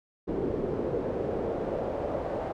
brown noise with band-pass filter sweep, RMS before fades -31 dBFS, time 0.27-2.53 s, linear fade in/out 20 ms, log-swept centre 390 to 620 Hz, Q 2.7, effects none

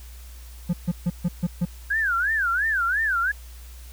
triangle tone bursts, 174.61 Hz, F3, in tune, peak -17 dBFS, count 6, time 0.69-1.654 s, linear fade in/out 10 ms, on 44 ms, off 140 ms
sine tone with vibrato, 1568 Hz, G6, in tune, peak -20 dBFS, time 1.9-3.32 s, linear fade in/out 10 ms, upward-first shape sine, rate 2.9 Hz, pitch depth 250 cents each way
effects added 60 Hz sine -39 dBFS peak until 3.92 s + white hiss -50 dBFS RMS until 3.92 s

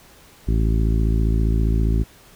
harmonic tone, 55 Hz, A1, in tune, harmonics 1 / 2 / 3 / 4 / 5 / 6 / 7, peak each -17 / -23 / -27 / -29 / -31 / -33 / -34 dBFS, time 0.47-2.04 s, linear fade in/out 20 ms, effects pink hiss -49 dBFS RMS until 2.35 s

